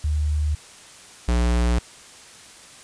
sine / square tone pair in turn, 75.4 / 59.71 Hz, D2 / A#1, +46 / +42 cents, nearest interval major third, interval 404 cents, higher first, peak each -19 / -18 dBFS, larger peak second, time 0.04-0.55 / 1.28-1.79 s, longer neither, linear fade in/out 5 ms, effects white hiss -45 dBFS RMS until 2.83 s + resampled to 22050 Hz

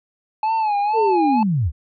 triangle tone with vibrato, 853 Hz, G#5, 46 cents sharp, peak -15 dBFS, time 0.43-1.43 s, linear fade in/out 2 ms, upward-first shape sine, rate 2.1 Hz, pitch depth 93 cents each way
sine linear sweep, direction down, 472.1 to 61.4 Hz, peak -16 dBFS, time 0.93-1.72 s, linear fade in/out 50 ms
effects resampled to 11025 Hz

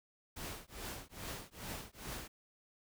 pink noise with tremolo, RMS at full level -42 dBFS, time 0.36-2.28 s, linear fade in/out 10 ms, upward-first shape triangle, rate 2.4 Hz, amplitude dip 100%, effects none

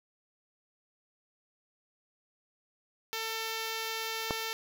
5% pulse tone, 447.3 Hz, A4, 28 cents sharp, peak -22 dBFS, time 3.13-4.53 s, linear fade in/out 0 ms
click, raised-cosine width 1 ms, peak -16 dBFS, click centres 4.308 s
effects 9-bit

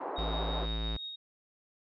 white band-pass noise, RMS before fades -38 dBFS, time 0-0.66 s, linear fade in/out 10 ms, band 310 to 1000 Hz, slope 24 dB/octave
sine tone with tremolo, 3745 Hz, A#7, 7 cents sharp, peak -37 dBFS, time 0.16-1.16 s, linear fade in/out 10 ms, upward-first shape sine, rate 5.9 Hz, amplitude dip 35%
square tone, 54.9 Hz, A1, 3 cents flat, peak -33 dBFS, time 0.18-0.97 s, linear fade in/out 5 ms
effects resampled to 11025 Hz

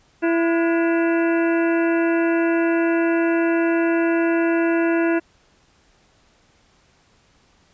harmonic tone with a mistuned harmonic, 334.1 Hz, E4, 23 cents sharp, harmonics 1 / 2 / 3 / 4 / 5 / 6 / 7 / 8, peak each -17 / -25 / -32 / -29 / -30 / -36 / -39 / -34 dBFS, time 0.22-5.2 s, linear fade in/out 20 ms, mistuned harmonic 4, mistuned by +130 cents, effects pink hiss -58 dBFS RMS until 7.73 s + resampled to 16000 Hz

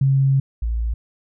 sine tone pair in turn, 135.8 / 56.98 Hz, C#3 / A#1, -35 / -39 cents, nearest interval octave + minor third, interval 1504 cents, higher first, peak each -13 / -19 dBFS, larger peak first, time 0.01-0.4 / 0.62-0.94 s, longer first, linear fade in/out 5 ms, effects none

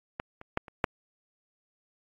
clicks, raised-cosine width 0.5 ms, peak -17 / -29 / -12 / -30 / -8 dBFS, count 5, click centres 0.199 / 0.414 / 0.574 / 0.682 / 0.842 s, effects AAC 32 kbps

